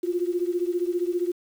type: beating tone pair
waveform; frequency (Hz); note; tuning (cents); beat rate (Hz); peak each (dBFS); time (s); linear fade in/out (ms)
sine; 347.1 / 362.1; F4 / F#4; -11 / -37; 15; -25 / -27; 0.03-1.32; 10
effects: 8-bit